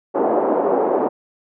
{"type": "band-pass noise", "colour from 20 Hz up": "pink", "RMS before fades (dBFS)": -18, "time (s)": [0.14, 1.09], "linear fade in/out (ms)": 20, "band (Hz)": [320, 840], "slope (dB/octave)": 24, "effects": []}